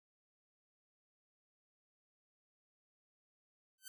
5% pulse tone with exponential growth, 1536 Hz, G6, 36 cents flat, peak -33 dBFS, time 3.78-3.88 s, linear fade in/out 2 ms, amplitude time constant 20 ms, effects none

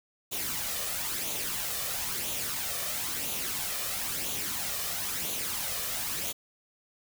white noise with flanger, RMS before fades -33 dBFS, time 0.31-6.33 s, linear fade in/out 20 ms, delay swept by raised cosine 0.29 to 1.69 ms, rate 1 Hz, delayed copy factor +0.5, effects none

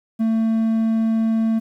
triangle tone, 223.8 Hz, A3, 30 cents sharp, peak -14 dBFS, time 0.19-1.6 s, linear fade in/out 20 ms, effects 9-bit

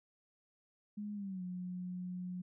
sine tone with pitch glide, 207.7 to 180.81 Hz, G#3 to F#3, 0 to -40 cents, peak -39 dBFS, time 0.97-2.42 s, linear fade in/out 10 ms, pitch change -240 cents, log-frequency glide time 1.14-1.43 s, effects none

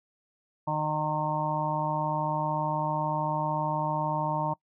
harmonic tone, 153 Hz, D#3, 29 cents flat, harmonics 1 / 2 / 4 / 5 / 6 / 7, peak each -32 / -38 / -34 / -38 / -29 / -36 dBFS, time 0.67-4.54 s, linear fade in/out 10 ms, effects noise-tail reverb RT60 0.1 s tail -23 dB re dry

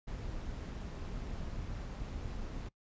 brown noise with amplitude modulation, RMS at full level -39 dBFS, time 0.07-2.69 s, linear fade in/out 10 ms, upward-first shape sine, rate 194 Hz, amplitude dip 40%, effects noise-tail reverb RT60 0.1 s tail -22 dB re dry + resampled to 16000 Hz

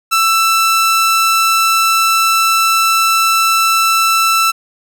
sawtooth tone, 1328 Hz, E6, 12 cents sharp, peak -6 dBFS, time 0.11-4.52 s, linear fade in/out 20 ms, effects none

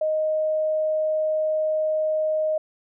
sine tone, 622.3 Hz, D#5, in tune, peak -20 dBFS, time 0.01-2.58 s, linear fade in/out 5 ms, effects none

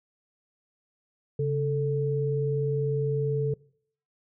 sine tone pair together, 138.59 / 440.3 Hz, C#3 / A4, 0 / +1 cents, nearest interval octave + minor sixth, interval 2001 cents, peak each -26 / -27 dBFS, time 1.39-3.54 s, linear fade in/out 5 ms, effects noise-tail reverb RT60 0.6 s tail -23 dB re dry

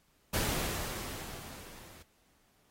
pink noise with level ramp, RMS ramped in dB -31 to -55 dBFS, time 0.33-2.03 s, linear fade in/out 10 ms, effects pink hiss -70 dBFS RMS until 2.7 s + AAC 48 kbps

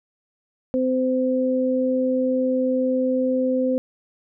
sine tone pair together, 257.1 / 515 Hz, C4 / C5, -30 / -28 cents, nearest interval octave, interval 1202 cents, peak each -21 dBFS, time 0.74-3.78 s, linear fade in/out 0 ms, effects none

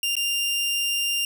sawtooth tone with dropouts, 2794 Hz, F7, in tune, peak -19 dBFS, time 0.03-1.25 s, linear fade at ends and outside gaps 2 ms, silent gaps 0.154-0.166 s, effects none

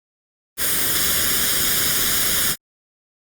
white noise with comb filter, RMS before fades -19 dBFS, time 0.57-2.56 s, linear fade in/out 50 ms, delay 0.58 ms, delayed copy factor +0.7, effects Opus 32 kbps

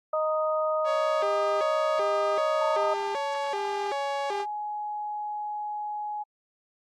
harmonic tone, 311.1 Hz, D#4, in tune, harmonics 2 / 3 / 4, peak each -25 / -36 / -29 dBFS, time 0.13-2.94 s, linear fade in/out 5 ms
sawtooth tone with vibrato, 473.4 Hz, A#4, 27 cents sharp, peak -26 dBFS, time 0.84-4.46 s, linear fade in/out 50 ms, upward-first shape square, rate 1.3 Hz, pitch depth 290 cents each way
sine tone with pitch glide, 899 to 838.8 Hz, A5 to G#5, +37 to +17 cents, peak -30 dBFS, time 2.6-6.24 s, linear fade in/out 20 ms, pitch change -120 cents, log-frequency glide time 2.78-3.93 s
effects low-pass 5000 Hz 12 dB/octave + AAC 64 kbps

